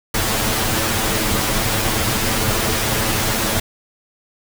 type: noise with comb filter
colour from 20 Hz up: pink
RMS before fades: -19 dBFS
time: 0.14-3.6 s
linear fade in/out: 5 ms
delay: 9.1 ms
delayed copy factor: +0.9
effects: none